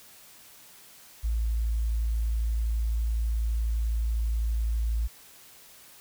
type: tone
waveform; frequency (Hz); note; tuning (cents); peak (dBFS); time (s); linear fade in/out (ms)
sine; 56; A1; +31; -24; 1.23-5.08; 20
effects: white hiss -52 dBFS RMS until 6 s